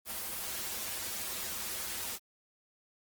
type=noise with comb filter; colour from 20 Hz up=white; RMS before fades=-38 dBFS; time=0.05-2.19 s; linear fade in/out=50 ms; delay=6.9 ms; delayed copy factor=-0.9; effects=Opus 24 kbps